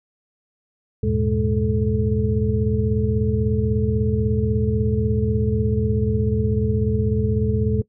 sine tone cluster, 78.5 / 102.3 / 118.7 / 210 / 435.3 Hz, D#2 / G#2 / A#2 / G#3 / A4, +16 / -26 / +32 / +19 / -19 cents, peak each -24 dBFS, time 1.03-7.82 s, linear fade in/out 5 ms, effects noise-tail reverb RT60 0.1 s tail -20 dB re dry

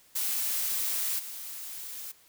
blue noise with level steps, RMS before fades -30 / -40 dBFS, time 0.15-2.12 s, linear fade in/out 10 ms, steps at 1.18 s, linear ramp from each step 20 ms, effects white hiss -60 dBFS RMS until 2.28 s

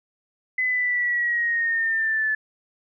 sine linear sweep, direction down, 2026 to 1733 Hz, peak -20 dBFS, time 0.58-2.35 s, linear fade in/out 5 ms, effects none

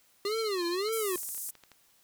square tone with vibrato, 392.6 Hz, G4, 3 cents sharp, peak -30 dBFS, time 0.25-1.16 s, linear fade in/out 2 ms, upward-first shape sine, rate 1.8 Hz, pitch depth 240 cents each way
sine tone with tremolo, 4186 Hz, C8, in tune, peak -34 dBFS, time 0.25-0.91 s, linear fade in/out 10 ms, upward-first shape sine, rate 15 Hz, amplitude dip 100%
clicks, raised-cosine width 0.2 ms, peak -34 dBFS, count 11, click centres 0.89 / 0.971 / 1.179 / 1.232 / 1.289 / 1.348 / 1.379 / 1.491 / 1.553 / 1.637 / 1.717 s
white band-pass noise, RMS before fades -38 dBFS, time 0.92-1.51 s, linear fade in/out 10 ms, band 7400 to 14000 Hz, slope 24 dB/octave
effects white hiss -65 dBFS RMS until 2.03 s

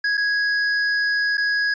square tone with dropouts, 1661.2 Hz, G#6, in tune, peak -19 dBFS, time 0.04-1.74 s, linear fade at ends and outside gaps 5 ms, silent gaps 0.172-0.176 / 1.372-1.378 s, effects resampled to 16000 Hz

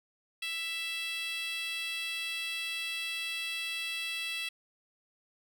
10% pulse tone with high-pass filter, 662 Hz, E5, 7 cents sharp, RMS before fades -36 dBFS, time 0.42-4.49 s, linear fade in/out 5 ms, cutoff 2700 Hz, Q 2.9, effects none

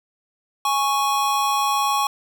square tone pair together, 830.6 / 1108.7 Hz, G#5 / C#6, 0 / 0 cents, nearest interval perfect fourth, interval 500 cents, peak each -23 / -21 dBFS, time 0.65-2.07 s, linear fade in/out 2 ms, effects none

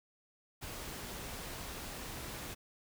pink noise, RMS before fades -44 dBFS, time 0.61-2.55 s, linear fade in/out 20 ms, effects none

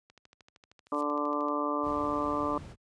click train, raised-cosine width 0.2 ms, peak -37 dBFS, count 19, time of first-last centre 0.1-1.485 s, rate 13 Hz
blue noise with exponential growth, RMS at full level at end -46 dBFS, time 0.86-1.01 s, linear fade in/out 1 ms, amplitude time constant 32 ms
harmonic tone, 146.83 Hz, D3, in tune, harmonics 2 / 3 / 4 / 5 / 6 / 7 / 8, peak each -33 / -38 / -35 / -44 / -40 / -35 / -33 dBFS, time 0.92-2.58 s, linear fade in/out 2 ms
brown noise, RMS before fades -41 dBFS, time 1.82-2.76 s, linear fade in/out 50 ms
effects high-pass 60 Hz 12 dB/octave + resampled to 22050 Hz

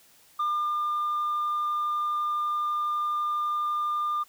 sine tone with ADSR envelope, 1202 Hz, D6, 40 cents sharp, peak -21 dBFS, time 0.39-4.24 s, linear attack 10 ms, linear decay 310 ms, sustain -2 dB, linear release 18 ms, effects tanh soft clip ceiling -23 dBFS + white hiss -58 dBFS RMS until 4.28 s

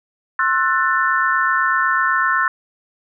sine chord, F# half-diminished seventh, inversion second, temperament just, 1065.6 / 1332 / 1480 / 1776 Hz, C6 / E6 / F#6 / A6, +31 / +18 / 0 / +16 cents, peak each -20 dBFS, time 0.39-2.48 s, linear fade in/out 2 ms, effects none

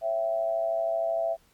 sine tone with amplitude modulation, 664 Hz, E5, 12 cents sharp, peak -21 dBFS, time 0.01-1.37 s, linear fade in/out 50 ms, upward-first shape sine, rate 113 Hz, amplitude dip 70%, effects pink hiss -63 dBFS RMS until 1.53 s + MP3 96 kbps

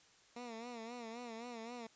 15% pulse tone with vibrato, 234.2 Hz, A#3, 8 cents sharp, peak -39 dBFS, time 0.36-1.87 s, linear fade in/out 5 ms, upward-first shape sine, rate 3.8 Hz, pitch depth 89 cents each way, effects white hiss -66 dBFS RMS until 1.95 s + resampled to 16000 Hz

